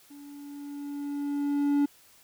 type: tone with level ramp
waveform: triangle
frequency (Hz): 286.4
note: D4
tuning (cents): -43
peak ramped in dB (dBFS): -43 to -18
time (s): 0.1-1.86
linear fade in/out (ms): 10
effects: white hiss -58 dBFS RMS until 2.23 s